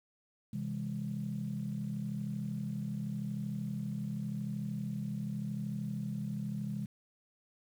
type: chord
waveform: sine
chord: C augmented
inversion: none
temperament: just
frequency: 130.81 / 163.52 / 204.4 Hz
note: C3 / E3 / G#3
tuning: 0 / -14 / -27 cents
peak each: -39 / -40 / -37 dBFS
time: 0.53-6.86 s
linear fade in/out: 5 ms
effects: tanh soft clip ceiling -26 dBFS + 10-bit